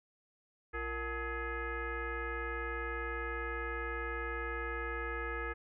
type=tone with frequency modulation; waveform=sine; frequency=870 Hz; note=A5; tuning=20 cents flat; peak=-35 dBFS; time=0.73-5.54 s; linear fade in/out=20 ms; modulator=405 Hz; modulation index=2.8; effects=none